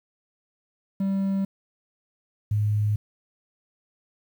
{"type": "tone pair in turn", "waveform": ["triangle", "sine"], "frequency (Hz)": [194.7, 105.12], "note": ["G3", "G#2"], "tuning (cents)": [-12, 21], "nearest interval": "major seventh", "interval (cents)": 1067, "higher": "first", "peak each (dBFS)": -20, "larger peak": "neither", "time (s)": [[1, 1.45], [2.51, 2.96]], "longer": "neither", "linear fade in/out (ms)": 5, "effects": ["9-bit"]}